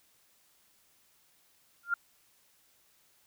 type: tone with exponential growth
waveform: sine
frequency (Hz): 1396.9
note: F6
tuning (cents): 0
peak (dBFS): -22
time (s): 1.83-1.94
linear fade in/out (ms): 5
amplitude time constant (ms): 22
effects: white hiss -67 dBFS RMS until 3.26 s